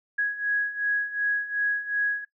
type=beating tone pair; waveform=sine; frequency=1661.2 / 1663.9 Hz; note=G#6 / G#6; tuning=0 / +3 cents; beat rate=2.7 Hz; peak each=-29 / -25 dBFS; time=0.18-2.25 s; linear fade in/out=10 ms; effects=noise-tail reverb RT60 0.1 s tail -18 dB re dry